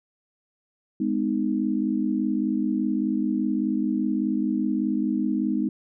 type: chord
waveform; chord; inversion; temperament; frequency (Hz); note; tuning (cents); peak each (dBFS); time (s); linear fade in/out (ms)
sine; G# minor; none; equal with one note detuned; 207.7 / 252.7 / 311.1; G#3 / B3 / D#4; 0 / +40 / 0; -26; 1-5.69; 5
effects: none